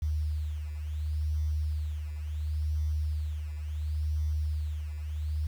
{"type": "beating tone pair", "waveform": "sine", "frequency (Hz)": [76.2, 76.91], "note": ["D#2", "D#2"], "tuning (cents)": [-36, -20], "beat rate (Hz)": 0.71, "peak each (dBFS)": [-29, -37], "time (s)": [0.02, 5.47], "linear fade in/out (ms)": 5, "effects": ["9-bit"]}